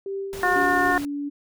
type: tone with tremolo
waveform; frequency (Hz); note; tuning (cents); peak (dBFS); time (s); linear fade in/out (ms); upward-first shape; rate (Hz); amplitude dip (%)
sine; 392; G4; 0; -26; 0.06-0.92; 2; sine; 2.4; 50
type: noise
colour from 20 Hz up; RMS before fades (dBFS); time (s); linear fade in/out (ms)
pink; -38; 0.33-1.05; 0
type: harmonic tone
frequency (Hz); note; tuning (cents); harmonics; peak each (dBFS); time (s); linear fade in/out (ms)
360; F#4; -47; 1 / 2 / 3 / 4 / 5; -28 / -23 / -25 / -26 / -23; 0.43-0.98; 2
type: tone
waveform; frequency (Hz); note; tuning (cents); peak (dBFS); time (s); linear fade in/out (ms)
sine; 286.9; D4; -40; -26; 0.55-1.3; 20
effects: none